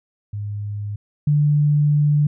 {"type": "tone pair in turn", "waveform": "sine", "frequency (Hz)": [103.2, 147.56], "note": ["G#2", "D3"], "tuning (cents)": [-10, 9], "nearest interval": "tritone", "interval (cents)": 619, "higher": "second", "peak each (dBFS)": [-24, -13], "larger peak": "second", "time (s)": [[0.33, 0.96], [1.27, 2.27]], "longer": "second", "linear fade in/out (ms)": 5, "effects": []}